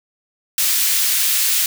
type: high-pass noise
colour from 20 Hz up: white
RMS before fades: -17 dBFS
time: 0.58-1.66 s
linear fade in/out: 2 ms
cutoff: 2100 Hz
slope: 12 dB/octave
effects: none